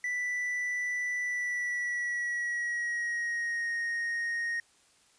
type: tone with pitch glide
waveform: triangle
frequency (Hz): 1975.5 to 1864.6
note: B6 to A#6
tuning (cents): 0 to 0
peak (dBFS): -28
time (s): 0.04-4.6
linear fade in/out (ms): 2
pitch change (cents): -100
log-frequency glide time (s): 1.22-3.71
effects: white hiss -64 dBFS RMS until 5.18 s + resampled to 22050 Hz